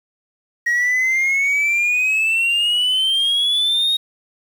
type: exponential sweep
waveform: sine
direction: up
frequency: 1889 to 3758 Hz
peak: -12 dBFS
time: 0.66-3.97 s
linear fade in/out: 10 ms
effects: tanh soft clip ceiling -14 dBFS + 7-bit